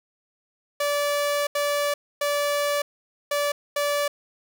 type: tone bursts at uneven times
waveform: sawtooth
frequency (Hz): 579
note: D5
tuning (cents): -25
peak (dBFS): -18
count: 5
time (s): 0.8-1.47 / 1.55-1.94 / 2.21-2.82 / 3.31-3.52 / 3.76-4.08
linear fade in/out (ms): 5
effects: none